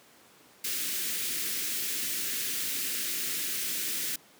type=band-stop noise; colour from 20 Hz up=white; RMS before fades=-32 dBFS; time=0.64-4.16 s; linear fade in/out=5 ms; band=410 to 1600 Hz; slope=24 dB/octave; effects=pink hiss -57 dBFS RMS until 4.39 s + high-pass 200 Hz 12 dB/octave